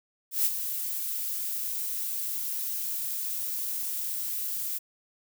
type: noise with ADSR envelope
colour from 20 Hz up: violet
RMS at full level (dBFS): -23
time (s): 0.31-4.79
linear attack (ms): 140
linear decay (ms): 43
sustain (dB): -9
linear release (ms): 18
effects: none